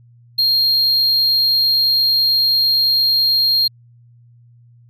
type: tone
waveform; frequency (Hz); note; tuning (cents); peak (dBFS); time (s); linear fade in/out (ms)
triangle; 4223; C8; +15; -11; 0.38-3.68; 10
effects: added 119 Hz sine -45 dBFS peak until 4.89 s